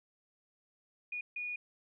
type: tone bursts at uneven times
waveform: sine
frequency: 2453 Hz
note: D#7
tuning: 25 cents flat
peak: -36 dBFS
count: 2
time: 1.12-1.21 / 1.36-1.56 s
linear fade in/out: 5 ms
effects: none